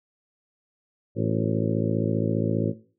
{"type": "harmonic tone with a mistuned harmonic", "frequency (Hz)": 55, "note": "A1", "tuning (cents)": 0, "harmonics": [2, 3, 4, 5, 6, 7, 8, 9, 10], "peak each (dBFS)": [-27, -29, -30, -31, -32, -32, -33, -34, -34], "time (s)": [1.15, 2.74], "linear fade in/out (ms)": 50, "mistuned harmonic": 7, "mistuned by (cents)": -61, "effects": ["noise-tail reverb RT60 0.4 s tail -17 dB re dry"]}